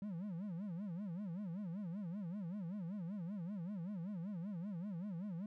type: tone with vibrato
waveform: triangle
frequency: 186.5 Hz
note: F#3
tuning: 14 cents sharp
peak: -39 dBFS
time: 0.02-5.46 s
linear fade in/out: 2 ms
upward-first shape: sine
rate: 5.2 Hz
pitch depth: 230 cents each way
effects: none